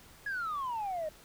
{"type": "exponential sweep", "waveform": "sine", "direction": "down", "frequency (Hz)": [1694, 603], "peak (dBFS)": -31, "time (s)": [0.26, 1.09], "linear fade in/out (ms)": 5, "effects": ["tanh soft clip ceiling -30 dBFS", "pink hiss -56 dBFS RMS until 1.24 s"]}